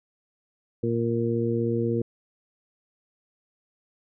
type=harmonic tone; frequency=116.54 Hz; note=A#2; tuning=in tune; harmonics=1 / 2 / 3 / 4; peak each=-28 / -28 / -28 / -28 dBFS; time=0.83-2.02 s; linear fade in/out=5 ms; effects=none